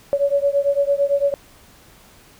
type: beating tone pair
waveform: sine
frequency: 560 / 568.9 Hz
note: C#5 / C#5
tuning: +18 / +45 cents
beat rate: 8.9 Hz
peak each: -18 / -19 dBFS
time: 0.13-1.34 s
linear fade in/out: 0 ms
effects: pink hiss -49 dBFS RMS until 2.39 s